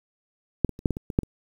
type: clicks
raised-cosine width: 3 ms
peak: -6 / -19 / -27 / -7 / -14 / -19 / -19 / -6 / -23 dBFS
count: 9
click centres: 0.647 / 0.693 / 0.791 / 0.858 / 0.907 / 0.969 / 1.102 / 1.189 / 1.233 s
effects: 8-bit